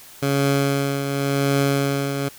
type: tone with tremolo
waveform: 15% pulse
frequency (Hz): 139.4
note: C#3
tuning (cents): +10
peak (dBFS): -10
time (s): 0.22-2.29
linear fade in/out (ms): 10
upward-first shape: triangle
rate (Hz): 0.91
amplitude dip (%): 55
effects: white hiss -44 dBFS RMS until 2.38 s